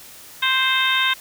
harmonic tone, 523.3 Hz, C5, in tune, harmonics 2 / 3 / 4 / 5 / 6 / 7, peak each -24 / -22 / -24 / -25 / -25 / -22 dBFS, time 0.42-1.14 s, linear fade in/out 10 ms, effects white hiss -42 dBFS RMS until 1.2 s

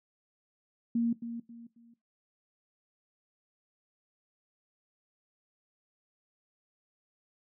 sine tone with echo, 233.3 Hz, A#3, 2 cents sharp, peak -25 dBFS, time 0.95-1.13 s, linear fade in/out 5 ms, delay 270 ms, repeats 3, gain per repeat -10 dB, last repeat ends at 1.94 s, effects noise-tail reverb RT60 0.2 s tail -18 dB re dry

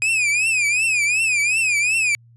45% pulse tone with vibrato, 2489 Hz, D#7, in tune, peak -16 dBFS, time 0.02-2.15 s, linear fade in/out 0 ms, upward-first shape triangle, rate 2.7 Hz, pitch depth 160 cents each way, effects added 117 Hz sine -47 dBFS peak until 2.36 s + resampled to 24000 Hz

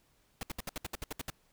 pink noise bursts, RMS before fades -38 dBFS, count 11, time 0.41-1.301 s, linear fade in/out 2 ms, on 21 ms, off 66 ms, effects pink hiss -70 dBFS RMS until 1.52 s

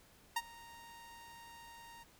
sawtooth tone with ADSR envelope, 930 Hz, A#5, 4 cents flat, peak -27 dBFS, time 0.36-2.04 s, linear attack 6 ms, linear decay 43 ms, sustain -22 dB, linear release 17 ms, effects pink hiss -64 dBFS RMS until 2.19 s

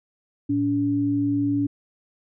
sine tone pair together, 113.39 / 285.3 Hz, A#2 / C#4, -47 / +50 cents, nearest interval octave + major third, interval 1597 cents, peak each -28 / -20 dBFS, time 0.49-1.67 s, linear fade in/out 10 ms, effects none

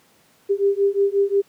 sine beating tone pair, 395.6 / 401.2 Hz, G4 / G4, +16 / +40 cents, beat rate 5.6 Hz, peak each -19 / -19 dBFS, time 0.49-1.42 s, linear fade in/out 20 ms, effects pink hiss -57 dBFS RMS until 1.48 s + high-pass 150 Hz 12 dB/octave

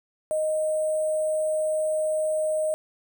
sine tone with sample-and-hold, 622.3 Hz, D#5, in tune, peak -22 dBFS, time 0.31-2.74 s, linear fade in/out 0 ms, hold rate 8820 Hz, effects none

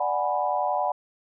sine chord, G# half-diminished seventh, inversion second, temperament equal with one note detuned, 590.7 / 740 / 830.6 / 987.8 Hz, D5 / F#5 / G#5 / B5, +10 / 0 / 0 / 0 cents, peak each -29 / -26 / -29 / -29 dBFS, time 0-0.92 s, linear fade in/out 5 ms, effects none

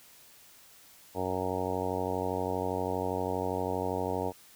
harmonic tone, 92.5 Hz, F#2, in tune, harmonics 1 / 2 / 3 / 4 / 5 / 6 / 7 / 8 / 9 / 10, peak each -39 / -41 / -38 / -39 / -35 / -39 / -39 / -40 / -39 / -39 dBFS, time 1.14-4.33 s, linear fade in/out 50 ms, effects white hiss -56 dBFS RMS until 4.55 s

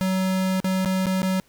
square tone with dropouts, 188 Hz, F#3, 28 cents sharp, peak -21 dBFS, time 0.01-1.4 s, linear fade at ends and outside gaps 0 ms, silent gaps 0.602-0.644 / 0.848-0.858 / 1.058-1.067 / 1.219-1.23 s, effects pink hiss -59 dBFS RMS until 1.48 s

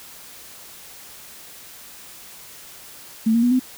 sine tone with pitch steps, 222.1 / 232.6 / 243.6 / 255.1 Hz, A3 / A#3 / B3 / C4, +16 / -4 / -24 / -44 cents, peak -14 dBFS, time 3.26-3.596 s, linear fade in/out 10 ms, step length 84 ms, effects white hiss -42 dBFS RMS until 3.77 s

